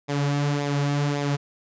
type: tone with flanger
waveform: sawtooth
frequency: 143.6 Hz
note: D3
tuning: 39 cents flat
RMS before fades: -24 dBFS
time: 0.08-1.37 s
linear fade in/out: 20 ms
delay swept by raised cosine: 0.67 to 4.97 ms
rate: 1.8 Hz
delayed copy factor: -0.55
effects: resampled to 16000 Hz